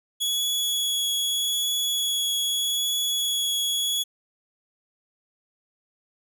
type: tone with vibrato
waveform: sawtooth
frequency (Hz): 3366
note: G#7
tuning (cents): +23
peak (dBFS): -20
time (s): 0.2-4.04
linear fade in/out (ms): 20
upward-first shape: triangle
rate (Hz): 0.81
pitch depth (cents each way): 10
effects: none